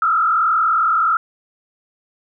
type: tone with frequency modulation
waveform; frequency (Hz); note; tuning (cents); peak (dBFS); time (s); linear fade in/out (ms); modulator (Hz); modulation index
sine; 1318.5; E6; 0; -13; 0.02-1.17; 2; 41; 1.7
effects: none